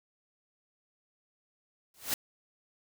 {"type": "noise with exponential growth", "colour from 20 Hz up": "white", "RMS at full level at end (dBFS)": -27, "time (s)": [1.94, 2.14], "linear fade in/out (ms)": 2, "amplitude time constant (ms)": 43, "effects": []}